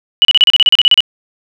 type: tone bursts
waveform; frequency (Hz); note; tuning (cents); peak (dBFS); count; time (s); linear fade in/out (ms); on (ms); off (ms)
sine; 2949; F#7; -6; -3; 13; 0.22-1.005; 0; 29; 34
effects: none